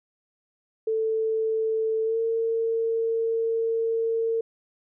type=tone with pitch glide; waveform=sine; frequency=442.5 to 454.2 Hz; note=A4 to A#4; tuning=+10 to -45 cents; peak=-22 dBFS; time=0.87-4.41 s; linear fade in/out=5 ms; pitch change=+45 cents; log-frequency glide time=2.04-2.18 s; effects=none